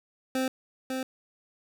25% pulse tone with echo, 260.7 Hz, C4, 6 cents flat, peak -22 dBFS, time 0.35-0.48 s, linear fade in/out 2 ms, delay 550 ms, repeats 1, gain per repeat -4 dB, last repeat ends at 1.03 s, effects none

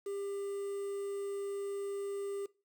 triangle tone with quantisation, 399 Hz, G4, 31 cents sharp, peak -34 dBFS, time 0.06-2.46 s, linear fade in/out 5 ms, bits 9, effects noise-tail reverb RT60 0.3 s tail -20 dB re dry

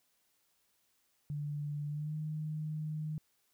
sine tone with pitch glide, 146.83 to 154.13 Hz, D3 to D#3, 0 to -16 cents, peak -35 dBFS, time 1.3-3.18 s, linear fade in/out 0 ms, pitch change +84 cents, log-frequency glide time 1.88-2.16 s, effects white hiss -75 dBFS RMS until 3.53 s

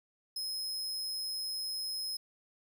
40% pulse tone, 5130 Hz, E8, 48 cents flat, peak -34 dBFS, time 0.36-2.17 s, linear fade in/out 5 ms, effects 12-bit

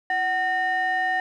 triangle ring-modulated tone, 542 Hz, C#5, 39 cents flat, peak -16 dBFS, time 0.1-1.2 s, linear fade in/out 2 ms, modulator 1290 Hz, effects none

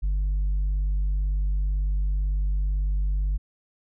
sine tone with tanh clipping, 49 Hz, G1, in tune, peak -22 dBFS, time 0.02-3.38 s, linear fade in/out 20 ms, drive 2 dB, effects none

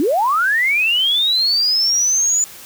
sine linear sweep, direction up, 261.6 to 7030 Hz, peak -13 dBFS, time 0-2.44 s, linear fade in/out 0 ms, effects white hiss -38 dBFS RMS until 2.65 s

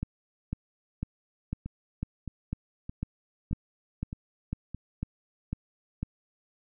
two click trains, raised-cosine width 5 ms, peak -24 / -18 dBFS, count 6 / 13, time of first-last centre 1.66-4.746 / 0.03-6.03 s, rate 1.62 / 2 Hz, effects none

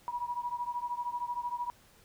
sine beating tone pair, 962 / 975 Hz, B5 / B5, -46 / -23 cents, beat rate 13 Hz, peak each -35 / -37 dBFS, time 0.08-1.7 s, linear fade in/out 0 ms, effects pink hiss -61 dBFS RMS until 2.04 s

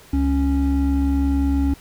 triangle tone pair together, 69.25 / 277 Hz, C#2 / C#4, -1 / -1 cents, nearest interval 2 octaves, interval 2400 cents, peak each -17 dBFS, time 0.13-1.74 s, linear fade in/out 5 ms, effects pink hiss -47 dBFS RMS until 1.8 s

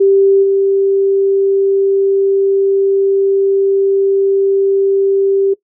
sine tone with level steps, 392 Hz, G4, in tune, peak -6 / -9 dBFS, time 0-5.54 s, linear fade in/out 10 ms, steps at 0.42 s, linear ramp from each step 20 ms, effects noise-tail reverb RT60 0.1 s tail -19 dB re dry

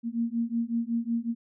sine beating tone pair, 229.9 / 235.3 Hz, A#3 / A#3, -24 / +16 cents, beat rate 5.4 Hz, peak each -29 dBFS, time 0.03-1.35 s, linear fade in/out 50 ms, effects none

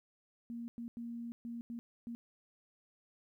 sine tone bursts at uneven times, 234.8 Hz, A#3, 13 cents sharp, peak -40 dBFS, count 6, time 0.5-0.68 / 0.78-0.88 / 0.97-1.32 / 1.45-1.61 / 1.7-1.79 / 2.07-2.15 s, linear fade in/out 0 ms, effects 13-bit

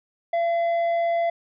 triangle tone with tanh clipping, 679 Hz, F5, 49 cents flat, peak -21 dBFS, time 0.33-1.3 s, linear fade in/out 5 ms, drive 10 dB, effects none

